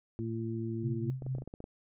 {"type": "harmonic tone", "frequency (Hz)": 113.4, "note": "A#2", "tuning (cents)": -47, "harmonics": [1, 2, 3], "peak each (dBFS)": [-36, -38, -38], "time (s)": [0.19, 1.1], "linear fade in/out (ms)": 0}
{"type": "tone with tremolo", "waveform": "sine", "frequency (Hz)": 130.81, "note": "C3", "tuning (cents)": 0, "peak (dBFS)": -30, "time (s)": [0.83, 1.44], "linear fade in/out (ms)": 5, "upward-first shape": "triangle", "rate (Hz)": 4.6, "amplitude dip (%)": 85}
{"type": "clicks", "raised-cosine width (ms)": 2, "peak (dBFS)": -30, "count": 9, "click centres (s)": [1.222, 1.265, 1.351, 1.384, 1.421, 1.476, 1.539, 1.604, 1.641]}
{"effects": []}